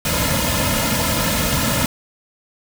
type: noise with comb filter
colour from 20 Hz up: pink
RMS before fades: -19 dBFS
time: 0.05-1.86 s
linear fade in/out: 2 ms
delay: 2.6 ms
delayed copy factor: -0.9
effects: none